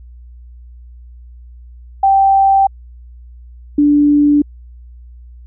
sine tone pair in turn, 781 / 292 Hz, G5 / D4, -7 / -10 cents, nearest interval octave + perfect fourth, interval 1703 cents, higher first, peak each -7 dBFS, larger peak neither, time 2.03-2.67 / 3.78-4.42 s, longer neither, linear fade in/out 5 ms, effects added 60 Hz sine -34 dBFS peak until 5.46 s

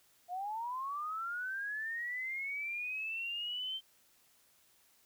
sine linear sweep, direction up, 693 to 3134 Hz, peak -36 dBFS, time 0.28-3.81 s, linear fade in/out 50 ms, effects white hiss -68 dBFS RMS until 5.05 s

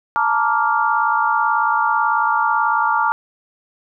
sine chord, Bb major seventh, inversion third, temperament just, 874.1 / 932.3 / 1165.4 / 1398.5 Hz, A5 / Bb5 / D6 / F6, -12 / 0 / -14 / +2 cents, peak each -20 dBFS, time 0.16-3.12 s, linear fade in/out 0 ms, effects none

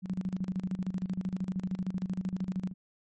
sine tone with tremolo, 185.9 Hz, F#3, 8 cents sharp, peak -28 dBFS, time 0.02-2.74 s, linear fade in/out 50 ms, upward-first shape square, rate 13 Hz, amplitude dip 80%, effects MP3 32 kbps

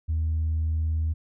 sine tone, 79.5 Hz, D#2, 38 cents sharp, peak -21 dBFS, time 0.08-1.14 s, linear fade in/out 20 ms, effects tanh soft clip ceiling -20 dBFS

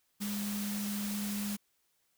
sine tone in noise, 205 Hz, G#3, 22 cents flat, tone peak -34 dBFS, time 0.2-1.57 s, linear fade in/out 20 ms, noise white, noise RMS -41 dBFS, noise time 0.2-1.57 s, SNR +4 dB, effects white hiss -75 dBFS RMS until 2.17 s

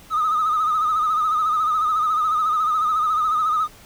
triangle tone with vibrato, 1254 Hz, D#6, 13 cents sharp, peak -14 dBFS, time 0.1-3.68 s, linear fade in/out 50 ms, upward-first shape sine, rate 14 Hz, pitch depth 66 cents each way, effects tanh soft clip ceiling -14 dBFS + pink hiss -47 dBFS RMS until 3.85 s

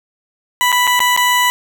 20% pulse tone with dropouts, 987.8 Hz, B5, in tune, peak -6 dBFS, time 0.61-1.5 s, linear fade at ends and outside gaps 0 ms, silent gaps 0.719-0.726 / 0.87-0.875 / 0.993-1.003 / 1.164-1.175 s, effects none

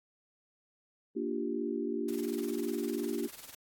sine chord, G minor seventh, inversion first, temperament equal, 233.1 / 293.7 / 349.2 / 392 Hz, Bb3 / D4 / F4 / G4, 0 / 0 / 0 / 0 cents, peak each -37 dBFS, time 1.15-3.28 s, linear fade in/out 20 ms
white noise with tremolo, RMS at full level -46 dBFS, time 2.08-3.55 s, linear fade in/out 5 ms, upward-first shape sine, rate 20 Hz, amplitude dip 75%
effects AAC 64 kbps

